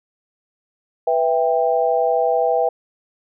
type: chord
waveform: sine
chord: E minor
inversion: second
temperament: just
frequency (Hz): 494.4 / 659.3 / 791.1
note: B4 / E5 / G5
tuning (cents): +2 / 0 / +16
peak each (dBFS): -19 / -19 / -20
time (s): 1.07-2.69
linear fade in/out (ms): 5
effects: none